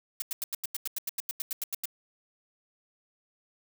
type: noise bursts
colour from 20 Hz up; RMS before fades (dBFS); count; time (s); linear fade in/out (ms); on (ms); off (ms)
blue; -32; 16; 0.2-1.856; 2; 21; 88
effects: none